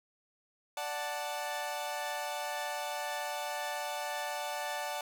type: chord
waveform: sawtooth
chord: D major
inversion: none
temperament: equal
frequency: 587.3 / 740 / 880 Hz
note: D5 / F#5 / A5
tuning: 0 / 0 / 0 cents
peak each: -36 / -36 / -35 dBFS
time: 0.77-5.01 s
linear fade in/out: 2 ms
effects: none